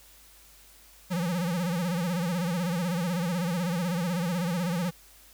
square tone with vibrato, 174.61 Hz, F3, in tune, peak -27 dBFS, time 1.1-4.91 s, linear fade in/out 20 ms, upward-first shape sine, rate 16 Hz, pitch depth 120 cents each way, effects added 50 Hz sine -59 dBFS peak until 5.33 s + white hiss -55 dBFS RMS until 5.33 s

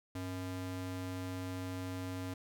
square ring-modulated tone, 185 Hz, F#3, in tune, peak -36 dBFS, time 0.15-2.34 s, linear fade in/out 5 ms, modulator 86.5 Hz, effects none

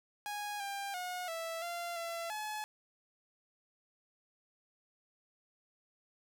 sawtooth tone with pitch steps, 827 / 797 / 723 / 659 / 690 / 674 / 853 Hz, G#5 / G5 / F#5 / E5 / F5 / E5 / G#5, -8 / +28 / -40 / -1 / -21 / +38 / +46 cents, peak -34 dBFS, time 0.26-2.64 s, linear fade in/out 0 ms, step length 340 ms, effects none

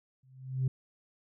sine tone with exponential growth, 130.81 Hz, C3, in tune, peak -22 dBFS, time 0.23-0.68 s, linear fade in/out 5 ms, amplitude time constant 97 ms, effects tanh soft clip ceiling -23 dBFS

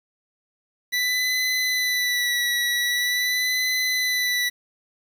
25% pulse tone with vibrato, 1975.5 Hz, B6, in tune, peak -17 dBFS, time 0.92-4.5 s, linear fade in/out 20 ms, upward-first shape sine, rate 0.44 Hz, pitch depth 35 cents each way, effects 8-bit

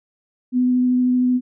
sine tone with vibrato, 250.4 Hz, B3, 24 cents sharp, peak -14 dBFS, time 0.52-1.41 s, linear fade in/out 50 ms, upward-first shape triangle, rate 13 Hz, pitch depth 11 cents each way, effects none

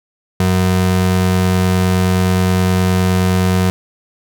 square ring-modulated tone, 139.5 Hz, C#3, 11 cents sharp, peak -9 dBFS, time 0.4-3.7 s, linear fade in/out 0 ms, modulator 44.8 Hz, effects none

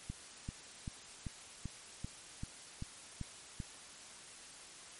click train, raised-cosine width 5 ms, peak -28 dBFS, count 10, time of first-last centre 0.1-3.602 s, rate 2.57 Hz, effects white hiss -53 dBFS RMS until 4.99 s + MP3 48 kbps

